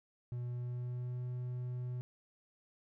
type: tone with pitch glide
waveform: triangle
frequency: 122 to 124.2 Hz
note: B2 to B2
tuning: -21 to +10 cents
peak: -35 dBFS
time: 0.32-2.01 s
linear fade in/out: 0 ms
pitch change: +31 cents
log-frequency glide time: 0.46-1.23 s
effects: none